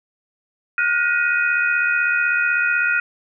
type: tone cluster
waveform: sine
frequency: 1429 / 1505 / 1894 / 2491 Hz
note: F6 / F#6 / A#6 / D#7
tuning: +39 / +29 / +27 / +1 cents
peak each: -18 / -25 / -27 / -22 dBFS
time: 0.78-3 s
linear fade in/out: 2 ms
effects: none

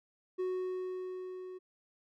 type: tone with level ramp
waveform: triangle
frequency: 369.1 Hz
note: F#4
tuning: 4 cents flat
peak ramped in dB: -29 to -41 dBFS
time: 0.38-1.59 s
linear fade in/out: 20 ms
effects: none

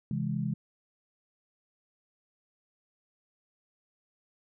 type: chord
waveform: sine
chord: C augmented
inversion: none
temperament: equal with one note detuned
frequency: 133.64 / 164.81 / 207.7 Hz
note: C3 / E3 / G#3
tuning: +37 / 0 / 0 cents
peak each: -33 dBFS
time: 0.11-0.54 s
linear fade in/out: 2 ms
effects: none

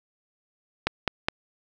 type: click train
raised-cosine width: 0.3 ms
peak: -6 dBFS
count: 3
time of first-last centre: 0.87-1.285 s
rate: 4.82 Hz
effects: none

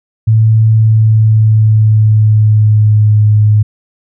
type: tone with pitch glide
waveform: sine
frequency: 110.6 to 106.09 Hz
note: A2 to G#2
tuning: +9 to +37 cents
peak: -4 dBFS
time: 0.27-3.63 s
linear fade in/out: 10 ms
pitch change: -72 cents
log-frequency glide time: 0.67-3.2 s
effects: none

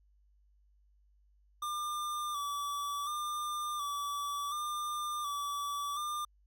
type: tone with vibrato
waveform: square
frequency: 1174.7 Hz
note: D6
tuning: in tune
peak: -35 dBFS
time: 1.62-6.25 s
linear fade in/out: 5 ms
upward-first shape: square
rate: 0.69 Hz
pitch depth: 36 cents each way
effects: added 50 Hz sine -64 dBFS peak until 6.46 s

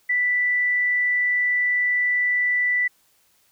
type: tone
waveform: sine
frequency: 1975.5 Hz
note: B6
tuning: in tune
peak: -18 dBFS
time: 0.09-2.88 s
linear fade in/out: 10 ms
effects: white hiss -62 dBFS RMS until 3.51 s

